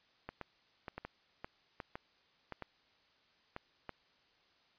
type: clicks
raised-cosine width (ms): 0.5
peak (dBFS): -27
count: 12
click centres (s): 0.29 / 0.413 / 0.882 / 0.98 / 1.05 / 1.445 / 1.802 / 1.955 / 2.523 / 2.623 / 3.564 / 3.893
effects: white hiss -70 dBFS RMS until 4.78 s + resampled to 11025 Hz